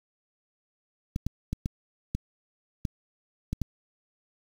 clicks, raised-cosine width 5 ms, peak -16 dBFS, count 8, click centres 1.161 / 1.266 / 1.53 / 1.659 / 2.15 / 2.852 / 3.53 / 3.617 s, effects 7-bit

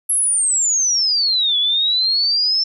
sine exponential two-way sweep, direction down then up, 11320 to 3370 to 5360 Hz, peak -14 dBFS, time 0.09-2.64 s, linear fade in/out 10 ms, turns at 1.58 s, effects none

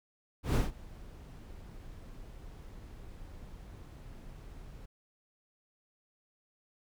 brown noise with ADSR envelope, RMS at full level -24 dBFS, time 0.43-4.86 s, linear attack 120 ms, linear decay 160 ms, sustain -24 dB, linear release 9 ms, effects none

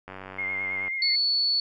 click train, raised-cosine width 0.5 ms, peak -24 dBFS, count 77, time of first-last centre 0.08-0.88 s, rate 95 Hz
sine tone with vibrato, 2123 Hz, C7, 25 cents sharp, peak -27 dBFS, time 0.38-1.16 s, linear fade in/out 10 ms, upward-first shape sine, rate 9.2 Hz, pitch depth 29 cents each way
sine tone, 4435 Hz, C#8, in tune, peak -21 dBFS, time 1.02-1.6 s, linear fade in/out 2 ms
effects none

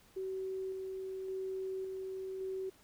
sine tone with tremolo, 379.8 Hz, F#4, 45 cents sharp, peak -36 dBFS, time 0.16-2.7 s, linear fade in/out 10 ms, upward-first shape square, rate 0.89 Hz, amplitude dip 25%, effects pink hiss -64 dBFS RMS until 2.83 s

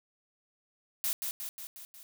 blue noise with echo, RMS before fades -31 dBFS, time 1.04-1.13 s, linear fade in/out 0 ms, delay 180 ms, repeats 5, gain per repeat -4 dB, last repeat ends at 2.03 s, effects none

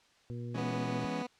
harmonic tone, 120 Hz, B2, 49 cents flat, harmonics 1 / 2 / 3 / 4, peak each -38 / -44 / -48 / -50 dBFS, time 0.3-1.05 s, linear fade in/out 0 ms
40% pulse chord, C# minor, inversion first, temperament just, 166.31 / 207.9 / 277.2 Hz, E3 / G#3 / C#4, +16 / +2 / 0 cents, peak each -40 / -40 / -39 dBFS, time 0.54-1.23 s, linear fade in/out 10 ms
15% pulse tone, 246.9 Hz, B3, in tune, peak -30 dBFS, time 0.57-1.27 s, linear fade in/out 10 ms
effects white hiss -65 dBFS RMS until 1.39 s + low-pass 5000 Hz 12 dB/octave

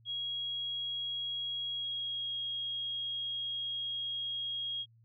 sine tone with pitch glide, 3300 to 3275 Hz, G#7 to G#7, -12 to -25 cents, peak -34 dBFS, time 0.05-4.86 s, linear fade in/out 50 ms, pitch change -13 cents, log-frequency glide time 1.76-2.37 s, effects added 114 Hz sine -60 dBFS peak until 5.04 s

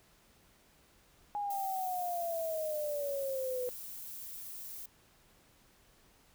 sine exponential sweep, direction down, 831 to 494.1 Hz, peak -33 dBFS, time 1.35-3.69 s, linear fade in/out 0 ms
violet noise, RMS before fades -45 dBFS, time 1.5-4.86 s, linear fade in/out 5 ms
effects pink hiss -65 dBFS RMS until 6.34 s

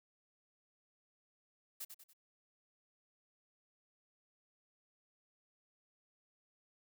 blue noise with echo, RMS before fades -44 dBFS, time 1.8-1.85 s, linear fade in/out 10 ms, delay 95 ms, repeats 3, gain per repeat -7 dB, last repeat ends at 2.135 s, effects none

